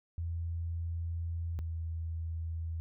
sine tone pair in turn, 83.9 / 82.08 Hz, E2 / E2, +31 / -7 cents, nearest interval unison, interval 38 cents, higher first, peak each -33 / -34 dBFS, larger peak first, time 0.18-1.59 / 1.59-2.8 s, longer first, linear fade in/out 0 ms, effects none

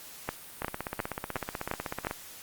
two click trains, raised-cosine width 0.5 ms, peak -17 / -14 dBFS, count 25 / 6, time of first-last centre 0.62-2.111 / 0.29-2.069 s, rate 16.1 / 2.81 Hz, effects white hiss -47 dBFS RMS until 2.42 s + Opus 48 kbps

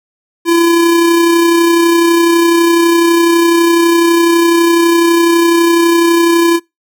square tone with amplitude modulation, 338 Hz, E4, 43 cents sharp, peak -6 dBFS, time 0.45-6.6 s, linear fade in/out 50 ms, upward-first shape sine, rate 32 Hz, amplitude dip 30%, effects noise-tail reverb RT60 0.2 s tail -25 dB re dry

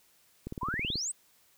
click train, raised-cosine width 3 ms, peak -24 dBFS, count 10, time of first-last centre 0.47-0.956 s, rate 18.5 Hz
sine exponential sweep, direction up, 932 to 8680 Hz, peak -31 dBFS, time 0.61-1.12 s, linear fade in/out 10 ms
effects white hiss -65 dBFS RMS until 1.57 s

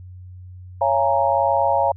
sine chord, Bb minor seventh, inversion first, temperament equal with one note detuned, 554.4 / 681.3 / 830.6 / 932.3 Hz, Db5 / F5 / Ab5 / Bb5, 0 / -43 / 0 / 0 cents, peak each -21 dBFS, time 0.81-1.92 s, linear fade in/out 5 ms, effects added 91 Hz sine -36 dBFS peak until 1.96 s

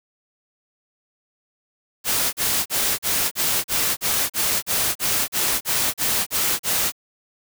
white noise bursts, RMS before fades -21 dBFS, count 15, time 2.04-6.922 s, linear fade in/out 50 ms, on 290 ms, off 38 ms, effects none

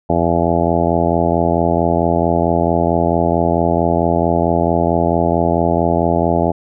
harmonic tone, 84.5 Hz, E2, 43 cents sharp, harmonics 1 / 2 / 3 / 4 / 5 / 6 / 7 / 8 / 9 / 10, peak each -22 / -20 / -21 / -21 / -22 / -25 / -21 / -19 / -24 / -23 dBFS, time 0.09-6.52 s, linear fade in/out 10 ms, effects none

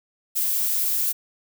violet noise, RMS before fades -23 dBFS, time 0.35-1.13 s, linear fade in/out 20 ms, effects none

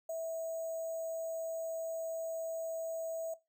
sine tone with sample-and-hold, 653 Hz, E5, 17 cents flat, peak -35 dBFS, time 0.09-3.34 s, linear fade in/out 5 ms, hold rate 7350 Hz, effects noise-tail reverb RT60 0.2 s tail -17 dB re dry

